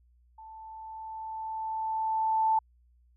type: tone with level ramp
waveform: sine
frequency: 882 Hz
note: A5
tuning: 4 cents sharp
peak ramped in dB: -45 to -21 dBFS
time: 0.38-2.59 s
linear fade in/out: 5 ms
effects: added 60 Hz sine -60 dBFS peak until 3.16 s